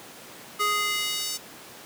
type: tone with high-pass filter sweep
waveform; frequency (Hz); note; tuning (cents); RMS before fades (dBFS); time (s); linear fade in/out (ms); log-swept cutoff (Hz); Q
square; 415.3; G#4; 0; -27; 0.59-1.38; 20; 1000 to 5500; 1.4
effects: pink hiss -44 dBFS RMS until 1.85 s + high-pass 200 Hz 12 dB/octave